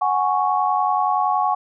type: chord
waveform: sine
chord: F# suspended second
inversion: none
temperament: equal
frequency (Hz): 740 / 830.6 / 1108.7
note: F#5 / G#5 / C#6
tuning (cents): 0 / 0 / 0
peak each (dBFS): -21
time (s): 0.01-1.55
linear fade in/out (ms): 10
effects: none